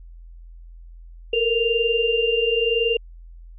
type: tone cluster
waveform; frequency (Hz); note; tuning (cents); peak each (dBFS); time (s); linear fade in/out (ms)
sine; 449.9 / 470.7 / 2790; A4 / A#4 / F7; +39 / +17 / -2; -22; 1.33-2.97; 5
effects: added 42 Hz sine -39 dBFS peak until 3.58 s